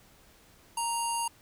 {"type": "tone with low-pass filter", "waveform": "square", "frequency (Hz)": 932.3, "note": "A#5", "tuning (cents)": 0, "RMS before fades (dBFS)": -31, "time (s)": [0.77, 1.28], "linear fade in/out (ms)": 5, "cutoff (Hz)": 10000, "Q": 6.3, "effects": ["pink hiss -59 dBFS RMS until 1.41 s"]}